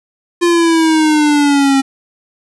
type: exponential sweep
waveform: square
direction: down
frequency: 349.2 to 268.8 Hz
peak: -9 dBFS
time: 0.41-1.82 s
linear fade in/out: 20 ms
effects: resampled to 24000 Hz + 8-bit